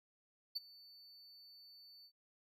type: tone with ADSR envelope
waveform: triangle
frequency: 4500 Hz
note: C#8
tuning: 25 cents sharp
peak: -34 dBFS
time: 0.55-2.12 s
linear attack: 15 ms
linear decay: 22 ms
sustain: -22 dB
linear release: 72 ms
effects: none